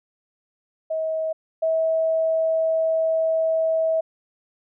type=tone pair in turn; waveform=sine; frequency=638 / 645.8 Hz; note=D#5 / E5; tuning=+43 / -36 cents; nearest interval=unison; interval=21 cents; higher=second; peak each=-22 / -18 dBFS; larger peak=second; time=0.9-1.33 / 1.62-4.01 s; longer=second; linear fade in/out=10 ms; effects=none